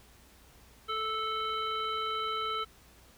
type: harmonic tone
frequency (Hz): 438.6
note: A4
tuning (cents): -6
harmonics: 1 / 3 / 5 / 7 / 9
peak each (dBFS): -40 / -32 / -44 / -39 / -44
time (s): 0.88-2.65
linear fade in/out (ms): 20
effects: added 60 Hz sine -61 dBFS peak until 3.17 s + pink hiss -59 dBFS RMS until 3.17 s